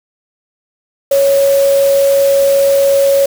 sine tone in noise, 554.4 Hz, C#5, in tune, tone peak -7 dBFS, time 1.11-3.26 s, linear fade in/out 5 ms, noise white, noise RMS -24 dBFS, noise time 1.11-3.26 s, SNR +14 dB, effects none

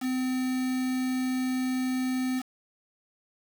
triangle tone with quantisation, 256.6 Hz, C4, 34 cents flat, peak -24 dBFS, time 0-2.43 s, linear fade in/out 50 ms, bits 6, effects none

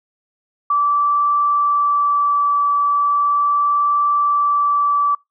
sine tone with vibrato, 1159 Hz, D6, 23 cents flat, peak -13 dBFS, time 0.7-5.15 s, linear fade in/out 5 ms, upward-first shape triangle, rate 0.37 Hz, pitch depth 9 cents each way, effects noise-tail reverb RT60 0.2 s tail -26 dB re dry

